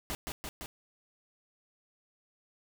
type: noise with echo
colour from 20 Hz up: pink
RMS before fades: -36 dBFS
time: 0.1-0.15 s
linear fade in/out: 0 ms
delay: 170 ms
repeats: 3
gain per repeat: -2 dB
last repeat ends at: 0.66 s
effects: none